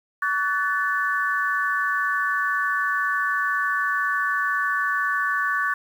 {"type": "tone cluster", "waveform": "sine", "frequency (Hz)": [1136, 1494, 1748], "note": ["C#6", "F#6", "A6"], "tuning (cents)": [42, 16, -12], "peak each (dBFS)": -25, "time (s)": [0.22, 5.74], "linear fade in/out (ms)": 5, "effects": ["8-bit"]}